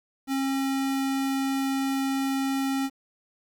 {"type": "tone", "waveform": "square", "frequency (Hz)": 270.3, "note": "C#4", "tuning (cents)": -44, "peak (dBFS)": -25, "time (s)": [0.27, 2.9], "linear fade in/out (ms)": 50, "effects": ["9-bit"]}